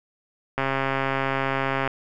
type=click train; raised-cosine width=0.5 ms; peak=-9 dBFS; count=176; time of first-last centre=0.58-1.876 s; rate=135 Hz; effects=none